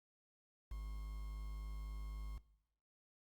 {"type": "tone with quantisation", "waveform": "triangle", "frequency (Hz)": 51.91, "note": "G#1", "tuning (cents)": 0, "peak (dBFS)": -40, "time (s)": [0.71, 2.38], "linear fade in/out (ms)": 5, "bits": 10, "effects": ["noise-tail reverb RT60 0.8 s tail -19 dB re dry", "Opus 48 kbps"]}